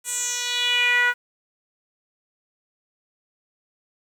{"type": "tone with band-pass filter sweep", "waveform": "10% pulse", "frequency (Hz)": 487.9, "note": "B4", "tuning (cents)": -21, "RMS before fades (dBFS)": -22, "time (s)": [0.04, 1.14], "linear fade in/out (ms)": 50, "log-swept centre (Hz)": [9500, 1500], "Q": 3.4, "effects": ["8-bit"]}